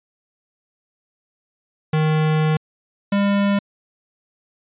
square tone pair in turn, 155.56 / 200.9 Hz, D#3 / G3, 0 / +43 cents, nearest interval major third, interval 443 cents, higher second, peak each -16 dBFS, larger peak neither, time 1.93-2.57 / 3.12-3.59 s, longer first, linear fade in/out 5 ms, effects resampled to 8000 Hz

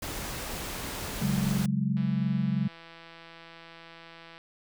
pink noise, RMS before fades -36 dBFS, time 0.02-1.66 s, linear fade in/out 5 ms
sine chord, C# suspended fourth, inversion none, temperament equal, 138.59 / 185 / 207.7 Hz, C#3 / F#3 / G#3, 0 / 0 / 0 cents, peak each -29 dBFS, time 1.21-2.68 s, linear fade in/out 10 ms
click train, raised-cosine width 0.3 ms, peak -32 dBFS, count 401, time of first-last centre 1.97-4.38 s, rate 166 Hz
effects none

